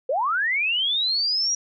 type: linear sweep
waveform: sine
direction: up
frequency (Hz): 476.8 to 5790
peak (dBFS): -20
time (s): 0.09-1.55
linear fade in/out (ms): 5
effects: none